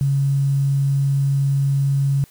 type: tone with quantisation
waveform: sine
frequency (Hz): 138.59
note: C#3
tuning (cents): 0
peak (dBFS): -15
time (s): 0.01-2.24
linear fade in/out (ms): 0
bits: 7
effects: white hiss -52 dBFS RMS until 2.3 s